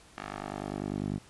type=tone with band-pass filter sweep; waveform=10% pulse; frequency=50.1 Hz; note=G1; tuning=38 cents sharp; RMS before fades=-36 dBFS; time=0.16-1.19 s; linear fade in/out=20 ms; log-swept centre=1600 to 180 Hz; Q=0.9; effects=pink hiss -56 dBFS RMS until 1.29 s + resampled to 24000 Hz